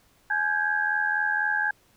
sine tone cluster, 845 / 1575 / 1659 Hz, G#5 / G6 / G#6, +30 / +8 / -2 cents, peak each -30 / -25 / -27 dBFS, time 0.3-1.71 s, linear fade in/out 5 ms, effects pink hiss -62 dBFS RMS until 1.96 s

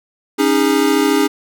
square chord, C# suspended second, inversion none, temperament equal with one note detuned, 277.2 / 311.1 / 408.2 Hz, C#4 / D#4 / G#4, 0 / 0 / -30 cents, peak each -17 dBFS, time 0.38-1.28 s, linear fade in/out 20 ms, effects none

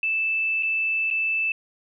sine tone with dropouts, 2637 Hz, E7, in tune, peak -21 dBFS, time 0.03-1.52 s, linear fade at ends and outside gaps 2 ms, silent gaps 0.626-0.631 / 1.103-1.11 s, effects none

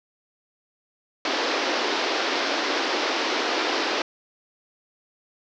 pink band-pass noise, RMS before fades -25 dBFS, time 1.25-4.02 s, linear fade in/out 2 ms, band 280 to 5500 Hz, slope 48 dB/octave, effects none

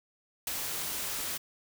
white noise with ADSR envelope, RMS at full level -31 dBFS, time 0.47-1.38 s, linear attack 3 ms, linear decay 20 ms, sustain -4 dB, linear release 14 ms, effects none

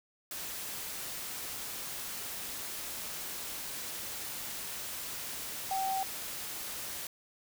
sine tone in noise, 770 Hz, G5, 31 cents flat, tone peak -30 dBFS, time 5.71-6.03 s, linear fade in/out 2 ms, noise white, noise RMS -40 dBFS, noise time 0.31-7.07 s, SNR +7 dB, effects none

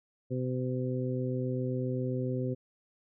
harmonic tone, 127.4 Hz, C3, 46 cents flat, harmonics 1 / 2 / 3 / 4, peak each -32 / -35 / -37 / -38 dBFS, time 0.3-2.55 s, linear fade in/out 20 ms, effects none

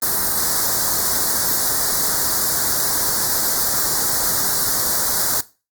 white band-stop noise, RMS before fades -19 dBFS, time 0.02-5.41 s, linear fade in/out 5 ms, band 1800 to 4100 Hz, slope 48 dB/octave, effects noise-tail reverb RT60 0.3 s tail -18 dB re dry + Opus 32 kbps

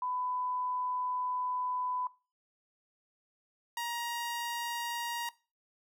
sine / sawtooth tone pair in turn, 1000 / 943.9 Hz, B5 / A#5, +21 / +21 cents, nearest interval minor second, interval 100 cents, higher first, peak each -32 / -30 dBFS, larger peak second, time 0.02-2.07 / 3.77-5.29 s, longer first, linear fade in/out 2 ms, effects noise-tail reverb RT60 0.3 s tail -19 dB re dry

